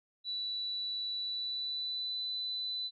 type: tone with pitch glide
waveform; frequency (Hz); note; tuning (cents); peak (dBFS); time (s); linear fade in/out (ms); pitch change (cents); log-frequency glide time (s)
sine; 3951 to 3997; B7 to B7; 0 to +20; -34; 0.24-2.91; 50; +20; 1.19-2.22
effects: none